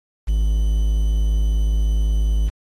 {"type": "tone with quantisation", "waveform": "triangle", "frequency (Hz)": 52.6, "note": "G#1", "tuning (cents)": 23, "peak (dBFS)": -13, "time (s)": [0.27, 2.5], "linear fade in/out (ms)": 20, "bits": 7, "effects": ["AAC 32 kbps"]}